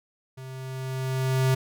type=tone with level ramp; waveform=square; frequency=131.1 Hz; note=C3; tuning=4 cents sharp; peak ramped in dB=-39 to -19 dBFS; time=0.37-1.55 s; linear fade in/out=10 ms; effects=none